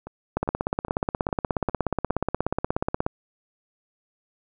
two click trains, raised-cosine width 1 ms, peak -9 / -23 dBFS, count 46 / 6, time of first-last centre 0.37-3.065 / 0.07-2.103 s, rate 16.7 / 2.46 Hz, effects none

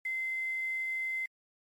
sine tone with quantisation, 2068 Hz, C7, 21 cents flat, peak -31 dBFS, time 0.05-1.26 s, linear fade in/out 5 ms, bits 9, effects MP3 64 kbps

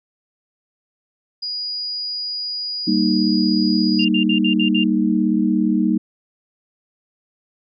sine tone, 4897 Hz, D#8, 28 cents flat, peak -23 dBFS, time 1.42-4.05 s, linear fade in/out 10 ms
sine chord, Eb major, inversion first, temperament equal, 196 / 233.1 / 311.1 Hz, G3 / Bb3 / Eb4, 0 / 0 / 0 cents, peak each -19 dBFS, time 2.87-5.98 s, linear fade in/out 10 ms
sine tone bursts, 2794 Hz, F7, in tune, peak -19 dBFS, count 6, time 3.99-4.838 s, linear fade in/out 5 ms, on 93 ms, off 58 ms
effects none

